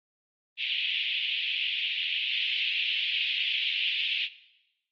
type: band-pass noise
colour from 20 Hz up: pink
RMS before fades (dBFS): -29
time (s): 0.57-4.29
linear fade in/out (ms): 50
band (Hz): 2500 to 3400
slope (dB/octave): 48
effects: noise-tail reverb RT60 0.9 s tail -17 dB re dry + Opus 32 kbps